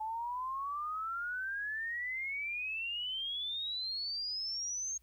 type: exponential sweep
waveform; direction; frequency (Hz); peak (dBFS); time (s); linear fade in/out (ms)
sine; up; 859 to 6510; -35; 0-4.98; 10
effects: added 60 Hz sine -65 dBFS peak until 5.02 s + white hiss -75 dBFS RMS until 5.02 s